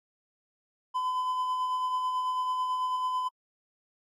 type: tone with tremolo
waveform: triangle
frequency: 1013 Hz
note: B5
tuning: 44 cents sharp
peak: -24 dBFS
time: 0.94-3.29 s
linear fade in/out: 20 ms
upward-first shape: sine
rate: 9.1 Hz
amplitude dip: 30%
effects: AAC 48 kbps